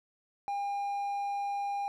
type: tone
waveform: triangle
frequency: 805 Hz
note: G5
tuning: 46 cents sharp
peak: -29 dBFS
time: 0.48-1.88 s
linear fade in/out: 0 ms
effects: none